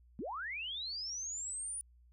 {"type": "linear sweep", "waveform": "sine", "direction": "up", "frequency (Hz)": [174.61, 9700], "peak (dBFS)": -38, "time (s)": [0.19, 1.81], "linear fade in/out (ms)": 0, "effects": ["added 60 Hz sine -60 dBFS peak until 2.12 s"]}